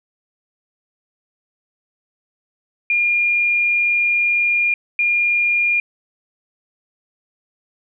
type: tone bursts at uneven times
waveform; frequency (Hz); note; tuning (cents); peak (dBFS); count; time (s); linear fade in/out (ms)
sine; 2414; D7; +47; -14; 2; 2.9-4.74 / 4.99-5.8; 2
effects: none